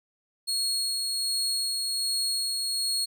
30% pulse tone with tremolo, 4307 Hz, C8, 49 cents sharp, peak -22 dBFS, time 0.47-3.06 s, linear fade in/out 20 ms, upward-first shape sine, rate 1.3 Hz, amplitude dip 25%, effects none

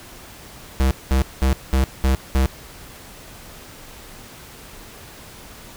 square tone bursts, 66 Hz, C2, 16 cents sharp, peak -15 dBFS, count 6, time 0.8-2.46 s, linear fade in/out 0 ms, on 110 ms, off 200 ms, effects pink hiss -41 dBFS RMS until 5.76 s

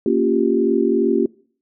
sine chord, G half-diminished seventh, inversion first, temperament equal with one note detuned, 231.7 / 277.2 / 349.2 / 392 Hz, Bb3 / Db4 / F4 / G4, -10 / 0 / 0 / 0 cents, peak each -20 / -21 / -19 / -19 dBFS, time 0.06-1.26 s, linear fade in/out 2 ms, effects noise-tail reverb RT60 0.5 s tail -23 dB re dry

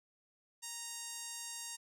sawtooth tone with band-pass filter, 932.3 Hz, A#5, in tune, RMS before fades -45 dBFS, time 0.62-1.77 s, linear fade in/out 20 ms, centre 7800 Hz, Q 1.8, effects none

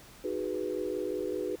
sine chord, G# minor seventh, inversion second, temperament equal, 311.1 / 370 / 415.3 / 493.9 Hz, D#4 / F#4 / G#4 / B4, 0 / 0 / 0 / 0 cents, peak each -38 / -35 / -36 / -36 dBFS, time 0.24-1.56 s, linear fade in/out 5 ms, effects pink hiss -53 dBFS RMS until 1.6 s

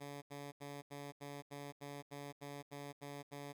10% pulse tone bursts, 142.8 Hz, D3, 48 cents flat, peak -38 dBFS, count 12, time 0-3.531 s, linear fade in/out 20 ms, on 220 ms, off 81 ms, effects none

